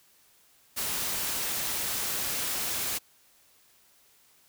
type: noise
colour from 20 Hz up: white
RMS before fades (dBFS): -31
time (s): 0.76-2.99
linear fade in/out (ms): 20
effects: white hiss -62 dBFS RMS until 4.48 s